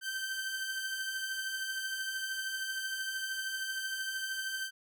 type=beating tone pair; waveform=sawtooth; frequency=1542 / 1555 Hz; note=G6 / G6; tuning=-29 / -14 cents; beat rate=13 Hz; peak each=-39 / -32 dBFS; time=0.01-4.71 s; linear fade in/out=50 ms; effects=none